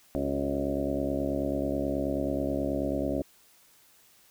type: harmonic tone with a mistuned harmonic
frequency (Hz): 69.3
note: C#2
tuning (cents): 0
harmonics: 1 / 2 / 3 / 4 / 5 / 6 / 7 / 8 / 9 / 10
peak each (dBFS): -37 / -40 / -37 / -31 / -36 / -41 / -43 / -34 / -35 / -45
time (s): 0.15-3.22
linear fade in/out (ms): 0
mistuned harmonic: 5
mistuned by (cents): +57
effects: white hiss -60 dBFS RMS until 4.3 s